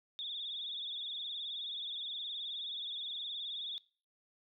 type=tone with vibrato; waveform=sine; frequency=3539 Hz; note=A7; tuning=9 cents sharp; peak=-38 dBFS; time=0.19-3.78 s; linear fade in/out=0 ms; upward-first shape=triangle; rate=19 Hz; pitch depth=110 cents each way; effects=noise-tail reverb RT60 0.4 s tail -22 dB re dry

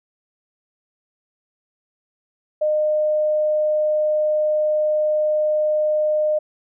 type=tone; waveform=sine; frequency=610 Hz; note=D#5; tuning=34 cents flat; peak=-16 dBFS; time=2.61-6.39 s; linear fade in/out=10 ms; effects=none

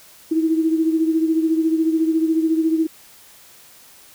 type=beating tone pair; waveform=sine; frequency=320.1 / 334.1 Hz; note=D#4 / E4; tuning=+49 / +23 cents; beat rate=14 Hz; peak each=-16 / -23 dBFS; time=0.31-2.87 s; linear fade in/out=10 ms; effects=white hiss -47 dBFS RMS until 4.14 s

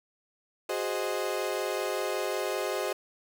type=chord; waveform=35% pulse; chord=Ab dominant seventh; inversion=third; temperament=equal; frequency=370 / 415.3 / 523.3 / 622.3 Hz; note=Gb4 / Ab4 / C5 / Eb5; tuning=0 / 0 / 0 / 0 cents; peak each=-33 dBFS; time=0.69-2.93 s; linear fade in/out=5 ms; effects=none

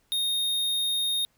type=tone; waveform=square; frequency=3700 Hz; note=A#7; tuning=14 cents flat; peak=-25 dBFS; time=0.12-1.25 s; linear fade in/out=0 ms; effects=pink hiss -68 dBFS RMS until 1.37 s

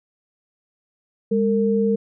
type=tone pair together; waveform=sine; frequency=203.7 / 455.5 Hz; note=G#3 / A#4; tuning=-33 / -40 cents; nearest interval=octave + major second; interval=1393 cents; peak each=-19 / -19 dBFS; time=1.31-1.96 s; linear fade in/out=10 ms; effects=none

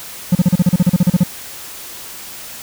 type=tone bursts; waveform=triangle; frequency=178.5 Hz; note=F3; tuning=38 cents sharp; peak=-5 dBFS; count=14; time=0.32-1.236 s; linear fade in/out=5 ms; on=32 ms; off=36 ms; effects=white hiss -32 dBFS RMS until 2.62 s

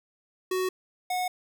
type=tone pair in turn; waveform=square; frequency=371.5 / 730.4 Hz; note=F#4 / F#5; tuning=+7 / -23 cents; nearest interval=octave; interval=1170 cents; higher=second; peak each=-26 / -27 dBFS; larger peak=first; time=0.51-0.69 / 1.1-1.28 s; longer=neither; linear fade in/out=5 ms; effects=none

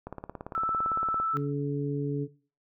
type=click train; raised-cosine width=1 ms; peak=-23 dBFS; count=21; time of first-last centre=0.07-1.2 s; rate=17.7 Hz
type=tone with vibrato; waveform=sine; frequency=1318.5 Hz; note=E6; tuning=in tune; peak=-26 dBFS; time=0.55-1.37 s; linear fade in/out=0 ms; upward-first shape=square; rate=19 Hz; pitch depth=8 cents each way
type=harmonic tone; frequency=142.8 Hz; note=D3; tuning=48 cents flat; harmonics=1 / 2 / 3; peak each=-29 / -32 / -34 dBFS; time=1.33-2.28 s; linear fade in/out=50 ms
effects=noise-tail reverb RT60 0.4 s tail -18 dB re dry

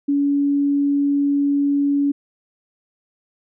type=tone; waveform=sine; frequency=283.6 Hz; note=C#4; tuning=40 cents sharp; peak=-15 dBFS; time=0.08-2.12 s; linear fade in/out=10 ms; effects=none

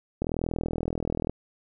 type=click train; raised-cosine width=2 ms; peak=-15 dBFS; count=45; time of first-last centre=0.22-1.296 s; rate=40.9 Hz; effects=none

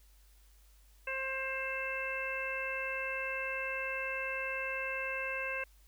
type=harmonic tone; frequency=530 Hz; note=C5; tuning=22 cents sharp; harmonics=1 / 2 / 3 / 4 / 5; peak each=-41 / -44 / -40 / -42 / -38 dBFS; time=1.07-5.64 s; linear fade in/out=5 ms; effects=added 50 Hz sine -59 dBFS peak until 5.87 s + white hiss -68 dBFS RMS until 5.87 s

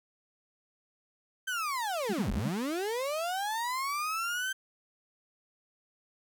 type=linear two-way sweep; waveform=35% pulse; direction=down then up; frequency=1568 to 33.91 to 1568 Hz; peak=-29 dBFS; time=1.47-4.53 s; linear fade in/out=10 ms; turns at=2.31 s
type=tone bursts; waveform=sine; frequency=206.3 Hz; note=G#3; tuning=11 cents flat; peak=-29 dBFS; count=5; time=2.09-2.491 s; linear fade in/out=10 ms; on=45 ms; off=44 ms
effects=none

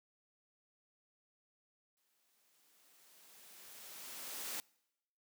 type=noise with exponential growth; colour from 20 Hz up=white; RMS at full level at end=-41 dBFS; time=1.97-4.6 s; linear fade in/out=0 ms; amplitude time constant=570 ms; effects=noise-tail reverb RT60 0.9 s tail -26 dB re dry + high-pass 200 Hz 12 dB/octave

